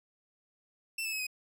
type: tone with pitch steps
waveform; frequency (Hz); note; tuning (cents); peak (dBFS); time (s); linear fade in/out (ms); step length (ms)
sawtooth; 2676 / 2619 / 2564 / 2510; E7 / E7 / E7 / D#7; +25 / -12 / -49 / +15; -30; 0.98-1.268; 5; 72
effects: none